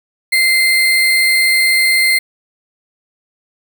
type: tone with sample-and-hold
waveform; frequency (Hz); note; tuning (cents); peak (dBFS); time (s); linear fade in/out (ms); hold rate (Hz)
sine; 2084; C7; -7; -9; 0.32-2.19; 10; 6300
effects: none